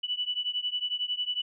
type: beating tone pair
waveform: sine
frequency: 2960 / 2971 Hz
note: F#7 / F#7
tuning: 0 / +6 cents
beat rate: 11 Hz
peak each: -31 / -32 dBFS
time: 0.03-1.42 s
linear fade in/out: 10 ms
effects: none